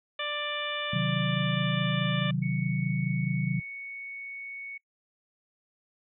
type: harmonic tone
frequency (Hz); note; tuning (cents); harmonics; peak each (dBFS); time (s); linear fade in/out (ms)
590; D5; +8; 1 / 2 / 3 / 4 / 5 / 6; -37 / -37 / -37 / -37 / -37 / -37; 0.19-2.31; 5
type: chord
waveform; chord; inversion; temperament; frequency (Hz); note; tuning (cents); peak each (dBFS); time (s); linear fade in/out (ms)
sine; C diminished; none; equal; 130.81 / 155.56 / 185; C3 / Eb3 / Gb3; 0 / 0 / 0; -30; 0.93-3.6; 5
type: tone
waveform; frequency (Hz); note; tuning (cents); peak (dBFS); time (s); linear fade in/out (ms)
sine; 2221; C#7; +3; -37; 2.42-4.78; 10
effects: noise-tail reverb RT60 0.1 s tail -25 dB re dry